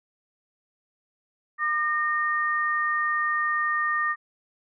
sine tone pair together, 1205 / 1842.8 Hz, D6 / A#6, +44 / -20 cents, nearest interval perfect fifth, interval 736 cents, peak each -25 dBFS, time 1.58-4.16 s, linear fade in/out 50 ms, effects none

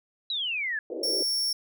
sine exponential sweep, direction down, 3991 to 1669 Hz, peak -27 dBFS, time 0.3-0.79 s, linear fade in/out 2 ms
pink band-pass noise, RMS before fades -34 dBFS, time 0.9-1.23 s, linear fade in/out 2 ms, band 330 to 560 Hz, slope 48 dB/octave
40% pulse tone, 5470 Hz, F8, 37 cents flat, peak -24 dBFS, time 1.03-1.53 s, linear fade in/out 5 ms
effects none

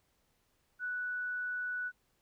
sine tone, 1480 Hz, F#6, in tune, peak -34 dBFS, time 0.79-1.92 s, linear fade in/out 50 ms, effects pink hiss -75 dBFS RMS until 2.21 s

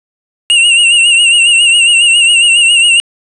square tone with vibrato, 2794 Hz, F7, in tune, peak -5 dBFS, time 0.5-3 s, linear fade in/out 0 ms, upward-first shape sine, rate 7.3 Hz, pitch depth 64 cents each way, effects resampled to 22050 Hz + 7-bit

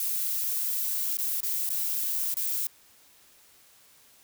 violet noise with dropouts, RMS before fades -29 dBFS, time 0-2.67 s, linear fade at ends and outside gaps 2 ms, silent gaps 1.171-1.186 / 1.405-1.431 / 1.692-1.702 / 2.342-2.368 s, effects white hiss -58 dBFS RMS until 4.23 s

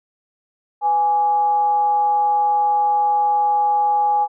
sine tone with frequency modulation, 830.6 Hz, G#5, in tune, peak -14 dBFS, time 0.81-4.28 s, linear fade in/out 50 ms, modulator 331 Hz, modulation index 0.22, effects none

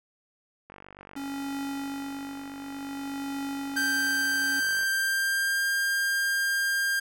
click train, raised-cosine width 0.5 ms, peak -30 dBFS, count 201, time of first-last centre 0.7-4.832 s, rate 48.4 Hz
square tone with tremolo, 277.2 Hz, C#4, in tune, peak -31 dBFS, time 1.16-4.6 s, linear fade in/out 5 ms, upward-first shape triangle, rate 0.55 Hz, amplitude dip 60%
45% pulse tone with pitch glide, 1568 to 1600.9 Hz, G6 to G6, 0 to +36 cents, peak -24 dBFS, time 3.76-7 s, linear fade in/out 10 ms, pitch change +36 cents, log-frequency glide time 4.61-5.62 s
effects none

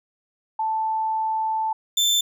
sine / 30% pulse tone pair in turn, 880 / 3546 Hz, A5 / A7, 0 / +13 cents, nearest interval 2 octaves, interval 2413 cents, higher second, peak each -21 / -15 dBFS, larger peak second, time 0.59-1.73 / 1.97-2.21 s, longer first, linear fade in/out 5 ms, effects none

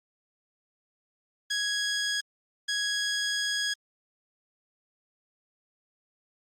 15% pulse tone bursts at uneven times, 1661.2 Hz, G#6, in tune, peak -20 dBFS, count 2, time 1.5-2.21 / 2.68-3.74 s, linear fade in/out 10 ms, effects low-pass 9000 Hz 12 dB/octave + Opus 32 kbps

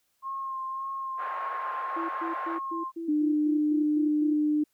sine tone with vibrato, 1068 Hz, C6, 35 cents sharp, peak -31 dBFS, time 0.22-2.92 s, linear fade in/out 50 ms, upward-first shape sine, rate 1.8 Hz, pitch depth 22 cents each way
white band-pass noise, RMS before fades -38 dBFS, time 1.17-2.6 s, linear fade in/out 50 ms, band 610 to 1500 Hz, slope 24 dB/octave
sine tone bursts, 332.1 Hz, E4, 13 cents sharp, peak -32 dBFS, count 10, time 1.96-4.34 s, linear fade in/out 10 ms, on 130 ms, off 120 ms
sine tone, 300.5 Hz, D4, 40 cents sharp, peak -22 dBFS, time 3.08-4.64 s, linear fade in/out 10 ms
effects white hiss -73 dBFS RMS until 4.73 s

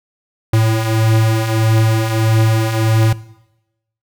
square beating tone pair, 110 / 111.6 Hz, A2 / A2, 0 / +25 cents, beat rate 1.6 Hz, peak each -19 / -13 dBFS, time 0.53-3.13 s, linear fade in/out 5 ms, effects noise-tail reverb RT60 0.9 s tail -19 dB re dry

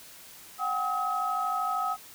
sine tone cluster, 736 / 789 / 1276 Hz, F#5 / G5 / D#6, -9 / +11 / +43 cents, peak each -32 / -33 / -28 dBFS, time 0.58-1.97 s, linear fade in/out 50 ms, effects tanh soft clip ceiling -17 dBFS + white hiss -49 dBFS RMS until 2.14 s

